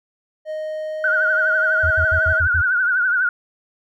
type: tone with pitch glide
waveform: triangle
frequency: 621 to 637.7 Hz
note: D#5 to D#5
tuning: -3 to +42 cents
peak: -22 dBFS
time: 0.45-2.42 s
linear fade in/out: 50 ms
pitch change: +45 cents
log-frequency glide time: 0.89-2.26 s
type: tone with vibrato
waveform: sine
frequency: 1472 Hz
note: F#6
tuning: 9 cents flat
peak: -15 dBFS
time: 1.04-3.29 s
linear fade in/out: 2 ms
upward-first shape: triangle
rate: 12 Hz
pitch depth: 100 cents each way
type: tone bursts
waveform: sine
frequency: 82.7 Hz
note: E2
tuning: 6 cents sharp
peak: -19 dBFS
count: 6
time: 1.83-2.618 s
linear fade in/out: 10 ms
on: 78 ms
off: 64 ms
effects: none